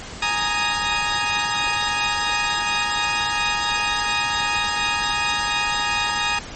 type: chord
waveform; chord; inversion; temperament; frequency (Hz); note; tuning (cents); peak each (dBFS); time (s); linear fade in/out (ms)
15% pulse; Ab suspended second; none; equal; 830.6 / 932.3 / 1244.5; Ab5 / Bb5 / Eb6; 0 / 0 / 0; -18; 0.22-6.39; 5
effects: pink hiss -35 dBFS RMS until 6.55 s + MP3 32 kbps